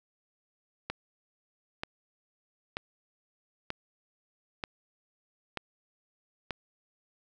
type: click train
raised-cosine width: 0.3 ms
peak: -17 dBFS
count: 7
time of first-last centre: 0.9-6.507 s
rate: 1.07 Hz
effects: none